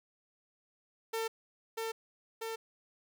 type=tone with echo; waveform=sawtooth; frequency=449.6 Hz; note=A4; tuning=37 cents sharp; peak=-29 dBFS; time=1.13-1.28 s; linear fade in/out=10 ms; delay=640 ms; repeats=2; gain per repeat=-2 dB; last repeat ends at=2.56 s; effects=none